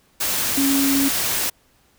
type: tone in noise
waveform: sine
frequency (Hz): 275.2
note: C#4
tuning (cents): -12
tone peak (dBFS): -17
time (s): 0.57-1.09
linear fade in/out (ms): 10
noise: white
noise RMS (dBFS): -22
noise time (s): 0.2-1.5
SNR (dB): +2
effects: pink hiss -59 dBFS RMS until 1.98 s